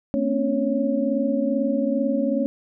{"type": "tone cluster", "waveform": "sine", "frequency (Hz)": [224.5, 260.3, 282.7, 554], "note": ["A3", "C4", "C#4", "C#5"], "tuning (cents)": [35, -9, 34, -1], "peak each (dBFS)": -25, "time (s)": [0.14, 2.46], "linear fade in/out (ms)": 0, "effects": []}